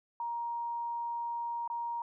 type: tone with dropouts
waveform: sine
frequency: 940 Hz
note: A#5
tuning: 14 cents sharp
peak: -33 dBFS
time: 0.2-2.02 s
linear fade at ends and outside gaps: 2 ms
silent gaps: 1.677-1.7 s
effects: none